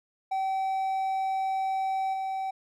triangle tone with level steps, 768 Hz, G5, 36 cents flat, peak -24 / -27 dBFS, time 0.31-2.51 s, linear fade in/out 10 ms, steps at 2.13 s, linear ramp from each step 10 ms, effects none

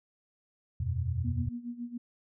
sine chord, E suspended second, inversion none, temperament equal, 82.41 / 92.5 / 123.47 Hz, E2 / F#2 / B2, 0 / 0 / 0 cents, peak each -33 dBFS, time 0.8-1.49 s, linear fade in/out 5 ms
sine tone with tremolo, 239.6 Hz, A#3, 48 cents sharp, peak -33 dBFS, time 1.24-1.98 s, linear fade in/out 10 ms, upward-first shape sine, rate 7.2 Hz, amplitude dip 80%
effects none

